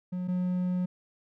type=tone pair in turn; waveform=triangle; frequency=181 / 181 Hz; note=F#3 / F#3; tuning=-38 / -38 cents; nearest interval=unison; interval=0 cents; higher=neither; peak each=-28 / -24 dBFS; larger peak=second; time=0.12-0.28 / 0.28-0.86 s; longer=second; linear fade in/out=10 ms; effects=none